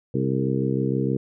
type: harmonic tone with a mistuned harmonic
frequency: 66.5 Hz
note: C2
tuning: 29 cents sharp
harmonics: 2 / 3 / 4 / 5 / 6 / 7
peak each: -25 / -27 / -28 / -29 / -30 / -30 dBFS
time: 0.14-1.17 s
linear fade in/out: 5 ms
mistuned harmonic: 7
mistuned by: -19 cents
effects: none

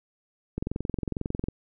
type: click train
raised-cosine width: 3 ms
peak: -16 dBFS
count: 21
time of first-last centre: 0.58-1.485 s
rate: 22.1 Hz
effects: none

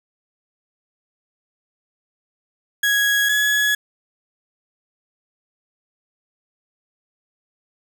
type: tone pair in turn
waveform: 35% pulse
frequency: 1661.2 / 1687.3 Hz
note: G#6 / G#6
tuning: 0 / +27 cents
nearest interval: unison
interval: 27 cents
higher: second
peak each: -14 dBFS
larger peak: neither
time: 2.83-3.29 / 3.29-3.75 s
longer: neither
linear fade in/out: 5 ms
effects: none

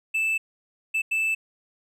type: tone bursts at uneven times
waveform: triangle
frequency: 2637 Hz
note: E7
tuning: in tune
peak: -20 dBFS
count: 3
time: 0.14-0.38 / 0.94-1.02 / 1.11-1.35 s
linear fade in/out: 10 ms
effects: none

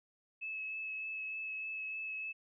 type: tone with vibrato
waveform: sine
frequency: 2595 Hz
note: E7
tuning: 28 cents flat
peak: -38 dBFS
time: 0.41-2.33 s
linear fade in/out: 20 ms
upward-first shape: triangle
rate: 3.3 Hz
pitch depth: 14 cents each way
effects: none

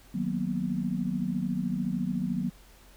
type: chord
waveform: sine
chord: B major seventh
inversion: first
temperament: equal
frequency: 155.56 / 185 / 233.1 / 246.9 Hz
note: D#3 / F#3 / A#3 / B3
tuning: 0 / 0 / 0 / 0 cents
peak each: -36 / -30 / -33 / -34 dBFS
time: 0.14-2.5 s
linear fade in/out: 10 ms
effects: added 45 Hz sine -54 dBFS peak until 2.96 s + pink hiss -57 dBFS RMS until 2.96 s

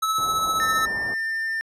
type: tone with tremolo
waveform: square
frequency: 1300 Hz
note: E6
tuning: 24 cents flat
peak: -20 dBFS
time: 0.02-0.86 s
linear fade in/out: 10 ms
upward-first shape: sine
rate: 15 Hz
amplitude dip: 35%
type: low-pass noise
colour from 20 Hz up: white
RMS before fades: -37 dBFS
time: 0.18-1.14 s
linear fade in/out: 0 ms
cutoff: 970 Hz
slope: 24 dB/octave
type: tone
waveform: triangle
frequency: 1797 Hz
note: A6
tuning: 36 cents sharp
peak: -22 dBFS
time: 0.6-1.61 s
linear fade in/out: 0 ms
effects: resampled to 32000 Hz

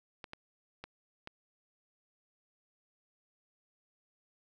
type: clicks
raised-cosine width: 0.3 ms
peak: -27 dBFS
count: 4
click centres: 0.242 / 0.334 / 0.84 / 1.274 s
effects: none

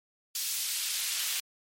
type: noise with high-pass filter sweep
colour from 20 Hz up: pink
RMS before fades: -32 dBFS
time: 0.35-1.4 s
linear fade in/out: 2 ms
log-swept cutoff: 4600 to 2600 Hz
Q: 0.88
effects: MP3 64 kbps

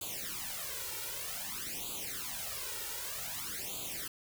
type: noise with flanger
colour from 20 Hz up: white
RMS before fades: -40 dBFS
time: 0.01-4.08 s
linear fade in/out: 5 ms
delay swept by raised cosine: 0.27 to 2.17 ms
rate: 0.53 Hz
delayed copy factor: +1
effects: none

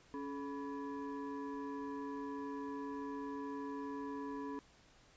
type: tone with frequency modulation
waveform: sine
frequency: 279.5 Hz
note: C#4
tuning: 14 cents sharp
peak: -40 dBFS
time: 0.14-4.59 s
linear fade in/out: 0 ms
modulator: 709 Hz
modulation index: 1
effects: pink hiss -65 dBFS RMS until 5.16 s + resampled to 16000 Hz

